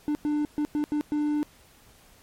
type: tone bursts at uneven times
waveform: triangle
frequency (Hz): 297.5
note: D4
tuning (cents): +22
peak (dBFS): -21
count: 6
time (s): 0.08-0.15 / 0.25-0.45 / 0.58-0.65 / 0.75-0.84 / 0.92-1.01 / 1.12-1.43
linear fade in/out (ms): 0
effects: pink hiss -56 dBFS RMS until 2.22 s + MP3 64 kbps